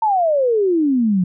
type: exponential sweep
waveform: sine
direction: down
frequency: 909 to 174.61 Hz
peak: -13 dBFS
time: 0.02-1.24 s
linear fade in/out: 5 ms
effects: none